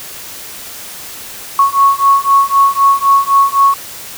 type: beating tone pair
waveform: sine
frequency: 1104 / 1107.9 Hz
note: C#6 / C#6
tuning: -7 / -1 cents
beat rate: 3.9 Hz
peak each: -10 dBFS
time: 1.59-3.74 s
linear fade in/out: 2 ms
effects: white hiss -29 dBFS RMS until 4.17 s